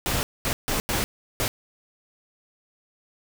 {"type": "noise bursts at uneven times", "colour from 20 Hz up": "pink", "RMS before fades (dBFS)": -25, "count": 5, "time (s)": [[0.06, 0.23], [0.45, 0.53], [0.68, 0.8], [0.89, 1.04], [1.4, 1.48]], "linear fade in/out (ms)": 0, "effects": []}